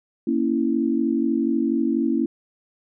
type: chord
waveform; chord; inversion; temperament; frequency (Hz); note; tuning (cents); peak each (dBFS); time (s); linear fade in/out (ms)
sine; A# diminished; none; equal; 233.1 / 277.2 / 329.6; A#3 / C#4 / E4; 0 / 0 / 0; -23; 0.27-2.26; 5
effects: none